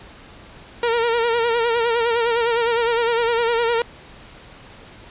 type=tone with vibrato; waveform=sawtooth; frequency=466.2 Hz; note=A#4; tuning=in tune; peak=-13 dBFS; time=0.83-3.82 s; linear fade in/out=2 ms; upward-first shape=sine; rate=9.8 Hz; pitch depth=53 cents each way; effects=pink hiss -43 dBFS RMS until 5.1 s + resampled to 8000 Hz